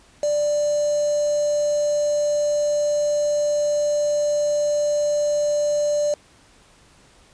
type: tone with quantisation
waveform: sine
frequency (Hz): 590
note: D5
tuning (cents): +8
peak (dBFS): -18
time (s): 0.23-6.14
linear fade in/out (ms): 2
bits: 5
effects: pink hiss -53 dBFS RMS until 7.33 s + resampled to 22050 Hz